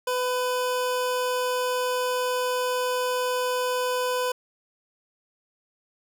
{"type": "tone", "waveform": "25% pulse", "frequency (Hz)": 501, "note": "B4", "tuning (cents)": 25, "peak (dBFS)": -20, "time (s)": [0.07, 4.32], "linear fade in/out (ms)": 5, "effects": []}